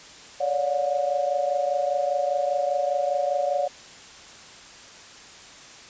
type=tone cluster; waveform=sine; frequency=561 / 586 / 722 Hz; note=C#5 / D5 / F#5; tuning=+21 / -4 / -43 cents; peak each=-26 dBFS; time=0.4-3.68 s; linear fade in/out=10 ms; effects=white hiss -45 dBFS RMS until 5.89 s + resampled to 16000 Hz